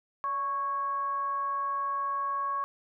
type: tone with frequency modulation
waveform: sine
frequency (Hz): 1108.7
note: C#6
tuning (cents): 0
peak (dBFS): -28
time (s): 0.24-2.64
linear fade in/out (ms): 0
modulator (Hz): 534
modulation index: 0.25
effects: none